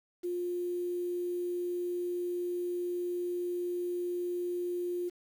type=tone with quantisation; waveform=sine; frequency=353.6 Hz; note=F4; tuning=22 cents sharp; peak=-31 dBFS; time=0.23-5.1 s; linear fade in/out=20 ms; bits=9; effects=none